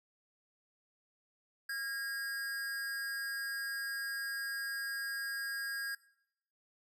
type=tone with amplitude modulation; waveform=square; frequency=1630 Hz; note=G#6; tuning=33 cents flat; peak=-35 dBFS; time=1.69-5.95 s; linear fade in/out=5 ms; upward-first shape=sine; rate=254 Hz; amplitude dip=45%; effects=noise-tail reverb RT60 0.7 s tail -19 dB re dry